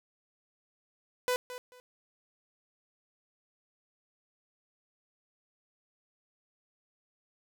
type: tone with echo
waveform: sawtooth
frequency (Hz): 498.7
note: B4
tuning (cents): +17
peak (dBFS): -23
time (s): 1.28-1.36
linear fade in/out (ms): 0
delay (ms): 220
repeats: 2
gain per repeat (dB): -13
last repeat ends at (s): 1.8
effects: none